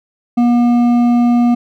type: tone with hard clipping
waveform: triangle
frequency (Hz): 240.1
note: B3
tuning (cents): -49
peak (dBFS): -10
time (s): 0.37-1.55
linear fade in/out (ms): 10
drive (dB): 11
effects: none